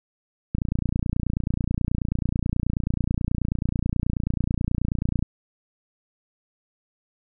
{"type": "click train", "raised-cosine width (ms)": 5, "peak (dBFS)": -11, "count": 138, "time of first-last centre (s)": [0.55, 5.226], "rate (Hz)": 29.3, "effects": []}